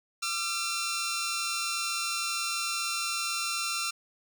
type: tone pair together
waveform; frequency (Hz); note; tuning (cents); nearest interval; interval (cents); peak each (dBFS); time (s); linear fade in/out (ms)
10% pulse; 1195 / 1358.9; D6 / F6; +30 / -48; major second; 222; -28 / -22; 0.22-3.91; 10
effects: none